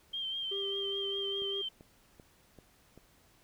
sine tone with vibrato, 3161 Hz, G7, 14 cents sharp, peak -34 dBFS, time 0.13-1.69 s, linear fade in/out 10 ms, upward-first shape triangle, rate 5 Hz, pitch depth 44 cents each way
triangle tone, 395.9 Hz, G4, 17 cents sharp, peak -35 dBFS, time 0.51-1.62 s, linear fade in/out 10 ms
click train, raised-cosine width 2 ms, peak -39 dBFS, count 5, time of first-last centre 1.42-2.976 s, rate 2.57 Hz
effects pink hiss -65 dBFS RMS until 3.43 s

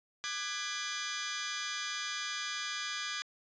15% pulse chord, G# half-diminished seventh, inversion second, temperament just, 1196.1 / 1495.1 / 1661.2 / 1993.5 Hz, D6 / F#6 / G#6 / B6, +31 / +18 / 0 / +16 cents, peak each -34 / -38 / -32 / -37 dBFS, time 0.24-3.22 s, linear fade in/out 0 ms, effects resampled to 16000 Hz

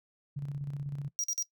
sine tone with tremolo, 142 Hz, C#3, 42 cents sharp, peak -32 dBFS, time 0.36-1.09 s, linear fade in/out 10 ms, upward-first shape square, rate 16 Hz, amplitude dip 45%
square tone bursts, 5730 Hz, F8, 44 cents sharp, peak -29 dBFS, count 3, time 1.19-1.425 s, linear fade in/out 0 ms, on 47 ms, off 47 ms
effects noise-tail reverb RT60 0.1 s tail -20 dB re dry

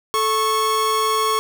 45% pulse tone pair together, 437.5 / 1100 Hz, A4 / C#6, -10 / -14 cents, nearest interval octave + major third, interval 1596 cents, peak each -23 / -18 dBFS, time 0.14-1.39 s, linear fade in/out 0 ms, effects none

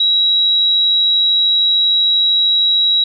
sine tone, 3869 Hz, B7, 36 cents flat, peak -10 dBFS, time 0-3.04 s, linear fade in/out 5 ms, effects none

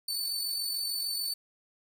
sawtooth tone with amplitude modulation, 4504 Hz, C#8, 27 cents sharp, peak -26 dBFS, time 0.08-1.34 s, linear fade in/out 5 ms, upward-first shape sine, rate 46.8 Hz, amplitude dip 40%, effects 9-bit

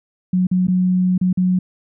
sine tone with dropouts, 183 Hz, F#3, 19 cents flat, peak -13 dBFS, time 0.33-1.59 s, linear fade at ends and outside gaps 5 ms, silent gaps 0.47-0.513 / 0.671-0.682 / 1.179-1.212 / 1.329-1.373 s, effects none

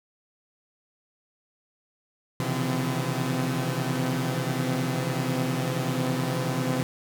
sawtooth tone cluster, 128.3 / 138.3 / 161.5 / 170.1 / 255.1 Hz, C3 / C#3 / E3 / F3 / C4, -34 / -4 / -35 / -45 / -44 cents, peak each -26 / -28 / -30 / -29 / -27 dBFS, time 2.4-6.83 s, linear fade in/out 0 ms, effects none

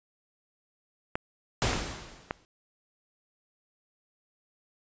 clicks, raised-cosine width 0.5 ms, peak -14 dBFS, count 3, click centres 1.155 / 1.732 / 2.309 s
pink noise with exponential decay, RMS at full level -25 dBFS, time 1.62-2.45 s, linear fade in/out 0 ms, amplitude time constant 180 ms
effects resampled to 16000 Hz

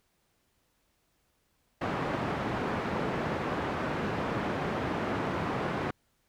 pink band-pass noise, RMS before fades -32 dBFS, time 1.81-5.91 s, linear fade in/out 5 ms, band 130 to 1600 Hz, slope 12 dB/octave, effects pink hiss -73 dBFS RMS until 6.28 s

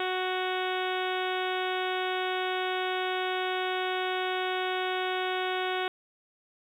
harmonic tone, 370 Hz, F#4, in tune, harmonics 1 / 2 / 3 / 4 / 5 / 6 / 7 / 8 / 9 / 10, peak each -32 / -33 / -38 / -36 / -41 / -40 / -42 / -42 / -41 / -43 dBFS, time 0-5.88 s, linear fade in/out 2 ms, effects 10-bit

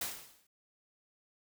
white noise with exponential decay, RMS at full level -34 dBFS, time 0.01-0.47 s, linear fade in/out 5 ms, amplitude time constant 100 ms, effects none

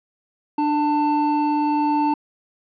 triangle tone pair together, 297 / 890 Hz, D4 / A5, +20 / +20 cents, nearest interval octave + perfect fifth, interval 1900 cents, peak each -18 dBFS, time 0.58-2.14 s, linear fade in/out 5 ms, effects resampled to 11025 Hz

